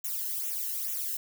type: noise with flanger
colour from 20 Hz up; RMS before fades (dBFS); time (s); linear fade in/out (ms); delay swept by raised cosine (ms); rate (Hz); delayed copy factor
violet; -33; 0.04-1.17; 5; 0.21 to 0.88; 2.3; -0.95
effects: none